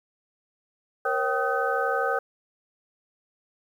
sine tone cluster, 471.8 / 544 / 775 / 1257 / 1521 Hz, A#4 / C#5 / G5 / D#6 / F#6, +21 / -33 / -20 / +17 / +47 cents, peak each -29 dBFS, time 1.05-2.19 s, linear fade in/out 5 ms, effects 9-bit

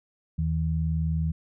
sine tone pair together, 80.1 / 160.2 Hz, E2 / E3, -49 / -49 cents, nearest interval octave, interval 1200 cents, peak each -26 / -26 dBFS, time 0.38-1.32 s, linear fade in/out 10 ms, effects none

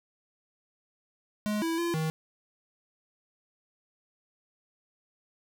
square tone with pitch steps, 210.3 / 329.1 / 341.4 / 158.3 Hz, G#3 / E4 / F4 / D#3, +22 / -3 / -39 / +30 cents, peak -28 dBFS, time 1.46-2.1 s, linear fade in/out 0 ms, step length 160 ms, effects 10-bit

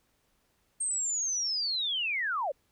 sine linear sweep, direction down, 8560 to 494.2 Hz, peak -28 dBFS, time 0.8-2.52 s, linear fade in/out 10 ms, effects pink hiss -72 dBFS RMS until 2.71 s

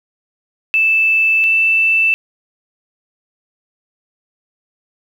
sine tone pair in turn, 2637 / 2652 Hz, E7 / E7, 0 / +10 cents, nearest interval unison, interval 10 cents, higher second, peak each -10 dBFS, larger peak neither, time 0.74-1.44 / 1.44-2.14 s, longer neither, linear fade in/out 0 ms, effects 7-bit

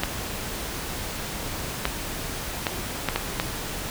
clicks, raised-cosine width 0.3 ms, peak -6 dBFS, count 6, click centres 0.035 / 1.854 / 2.668 / 3.087 / 3.16 / 3.399 s, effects pink hiss -32 dBFS RMS until 3.9 s

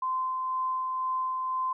sine tone with tremolo, 1034 Hz, C6, 21 cents flat, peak -26 dBFS, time 0.02-1.73 s, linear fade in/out 5 ms, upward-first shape sine, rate 2 Hz, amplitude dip 25%, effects none

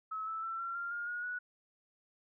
sine tone with pitch steps, 1291 / 1315.1 / 1339.6 / 1364.6 / 1390.1 / 1416 / 1442.4 / 1469.3 Hz, E6 / E6 / E6 / F6 / F6 / F6 / F#6 / F#6, -37 / -4 / +27 / -41 / -8 / +23 / -45 / -13 cents, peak -36 dBFS, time 0.11-1.39 s, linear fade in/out 10 ms, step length 160 ms, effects none

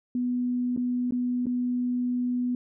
sine tone with dropouts, 246.9 Hz, B3, in tune, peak -24 dBFS, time 0.15-2.55 s, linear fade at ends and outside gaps 2 ms, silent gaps 0.764-0.774 / 1.109-1.122 / 1.458-1.467 s, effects none

